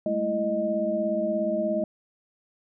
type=tone cluster; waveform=sine; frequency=203.7 / 220.6 / 331.7 / 619 Hz; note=G#3 / A3 / E4 / D#5; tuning=-33 / +5 / +11 / -9 cents; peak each=-32 / -31 / -32 / -25 dBFS; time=0.06-1.84 s; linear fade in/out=2 ms; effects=none